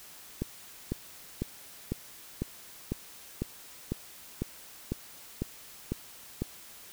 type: click train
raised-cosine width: 3 ms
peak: -17 dBFS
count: 13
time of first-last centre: 0.42-6.42 s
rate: 2 Hz
effects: white hiss -50 dBFS RMS until 6.92 s